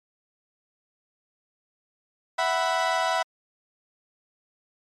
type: chord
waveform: 30% pulse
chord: E suspended second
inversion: none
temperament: equal with one note detuned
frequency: 659.3 / 744.7 / 987.8 Hz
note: E5 / F#5 / B5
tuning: 0 / +11 / 0 cents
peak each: -24 dBFS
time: 2.38-3.23 s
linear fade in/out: 10 ms
effects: low-pass 6000 Hz 12 dB/octave + MP3 96 kbps